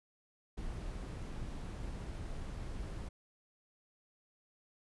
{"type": "noise", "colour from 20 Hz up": "brown", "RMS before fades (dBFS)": -42, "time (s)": [0.57, 3.09], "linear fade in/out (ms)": 10, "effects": ["resampled to 24000 Hz"]}